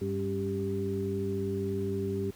harmonic tone with a mistuned harmonic, 98.1 Hz, G2, 2 cents sharp, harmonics 1 / 2 / 3 / 4, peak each -35 / -35 / -39 / -32 dBFS, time 0.01-2.31 s, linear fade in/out 10 ms, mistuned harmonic 3, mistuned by -86 cents, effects pink hiss -55 dBFS RMS until 2.35 s

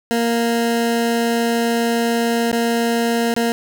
20% pulse tone with dropouts, 233 Hz, A#3, 1 cent flat, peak -11 dBFS, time 0.11-3.52 s, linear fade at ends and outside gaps 0 ms, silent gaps 2.515-2.528 / 3.34-3.364 s, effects none

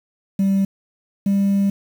sine tone pair in turn, 195.1 / 198.28 Hz, G3 / G3, -8 / +20 cents, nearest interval unison, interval 28 cents, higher second, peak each -12 dBFS, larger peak neither, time 0.39-0.65 / 1.26-1.7 s, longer second, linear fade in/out 5 ms, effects tanh soft clip ceiling -13 dBFS + 7-bit

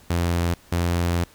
sawtooth tone pair in turn, 86 / 86.36 Hz, F2 / F2, -26 / -19 cents, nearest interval unison, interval 7 cents, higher second, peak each -16 dBFS, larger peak neither, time 0.1-0.54 / 0.72-1.24 s, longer second, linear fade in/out 5 ms, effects pink hiss -52 dBFS RMS until 1.34 s

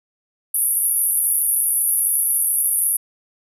white band-pass noise, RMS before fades -19 dBFS, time 0.54-2.97 s, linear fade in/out 5 ms, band 9900 to 12000 Hz, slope 96 dB/octave, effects none

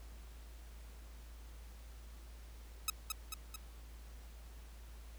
5% pulse tone with echo, 1283 Hz, E6, 47 cents flat, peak -20 dBFS, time 2.88-2.9 s, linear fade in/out 2 ms, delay 220 ms, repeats 3, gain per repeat -4 dB, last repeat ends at 3.56 s, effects added 56 Hz sine -50 dBFS peak until 5.18 s + pink hiss -62 dBFS RMS until 5.18 s

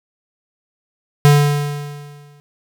square tone with exponential decay, 145.4 Hz, D3, 17 cents flat, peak -6 dBFS, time 1.25-2.4 s, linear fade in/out 0 ms, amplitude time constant 250 ms, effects none

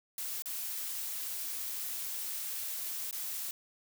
blue noise with dropouts, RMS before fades -38 dBFS, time 0.18-3.51 s, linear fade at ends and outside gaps 2 ms, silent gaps 0.422-0.457 / 3.111-3.127 s, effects none

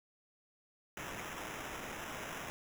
violet noise with sample-and-hold, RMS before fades -44 dBFS, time 0.97-2.5 s, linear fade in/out 0 ms, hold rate 4410 Hz, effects none

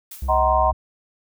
blue noise with exponential decay, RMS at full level -35 dBFS, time 0.11-0.56 s, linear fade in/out 5 ms, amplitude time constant 97 ms
triangle tone, 65.6 Hz, C2, 5 cents sharp, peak -21 dBFS, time 0.22-0.73 s, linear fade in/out 5 ms
sine chord, C half-diminished seventh, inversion first, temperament just, 627.9 / 753.5 / 941.9 / 1046.5 Hz, Eb5 / Gb5 / Bb5 / C6, +16 / +31 / +18 / 0 cents, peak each -21 dBFS, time 0.28-0.72 s, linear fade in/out 20 ms
effects none

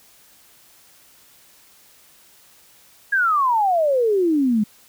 sine exponential sweep, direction down, 1661.2 to 203.2 Hz, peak -15 dBFS, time 3.12-4.64 s, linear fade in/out 10 ms, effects white hiss -52 dBFS RMS until 4.88 s

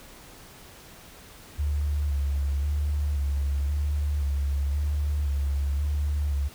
sine tone with vibrato, 71.7 Hz, D2, 41 cents flat, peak -23 dBFS, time 1.58-6.49 s, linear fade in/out 20 ms, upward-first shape square, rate 0.95 Hz, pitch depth 37 cents each way, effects pink hiss -48 dBFS RMS until 6.54 s

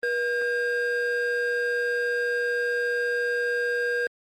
triangle tone pair together, 482.1 / 1608.5 Hz, B4 / G6, -42 / +44 cents, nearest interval octave + major sixth, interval 2086 cents, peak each -23 dBFS, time 0.03-4.07 s, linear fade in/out 2 ms, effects tanh soft clip ceiling -18 dBFS + Opus 24 kbps

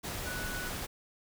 sine tone in noise, 1480 Hz, F#6, in tune, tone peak -39 dBFS, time 0.25-0.7 s, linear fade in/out 20 ms, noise pink, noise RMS -38 dBFS, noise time 0.03-0.87 s, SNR -4 dB, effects none

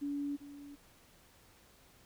sine tone with echo, 285.7 Hz, D4, 48 cents flat, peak -34 dBFS, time 0.01-0.37 s, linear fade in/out 20 ms, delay 390 ms, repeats 1, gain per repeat -13 dB, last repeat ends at 0.76 s, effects pink hiss -63 dBFS RMS until 2.05 s

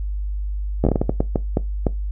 slowing click train, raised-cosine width 2 ms, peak -4 dBFS, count 12, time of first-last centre 0.84-1.867 s, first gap 11 ms, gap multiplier 1.39, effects noise-tail reverb RT60 0.2 s tail -19 dB re dry + added 50 Hz sine -22 dBFS peak until 2.11 s

